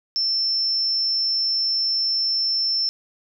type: tone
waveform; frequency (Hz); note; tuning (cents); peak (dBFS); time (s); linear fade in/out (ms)
sine; 5350; E8; +25; -19; 0.16-2.89; 0
effects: none